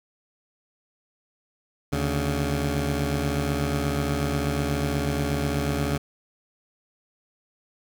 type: tone pair together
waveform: 15% pulse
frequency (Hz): 74.5 / 140.77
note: D2 / C#3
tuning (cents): +25 / +27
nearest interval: major seventh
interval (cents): 1102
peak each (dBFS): -20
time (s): 1.92-5.98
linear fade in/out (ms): 10
effects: none